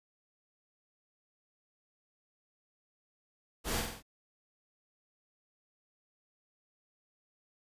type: noise with echo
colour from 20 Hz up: pink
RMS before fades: -34 dBFS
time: 3.64-3.84 s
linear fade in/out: 50 ms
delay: 47 ms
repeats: 4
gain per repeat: -4 dB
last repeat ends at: 4.028 s
effects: resampled to 32000 Hz

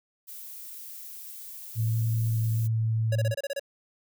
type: noise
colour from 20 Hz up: violet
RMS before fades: -42 dBFS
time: 0.27-2.68 s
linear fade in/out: 20 ms
type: tone with pitch glide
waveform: sine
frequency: 112.7 to 111.73 Hz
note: A2 to A2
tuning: +42 to +27 cents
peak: -23 dBFS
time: 1.75-3.35 s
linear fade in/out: 50 ms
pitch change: -15 cents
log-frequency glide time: 2.62-2.82 s
type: tone bursts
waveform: square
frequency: 559 Hz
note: C#5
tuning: 14 cents sharp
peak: -29 dBFS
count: 8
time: 3.12-3.596 s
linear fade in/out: 5 ms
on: 35 ms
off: 28 ms
effects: none

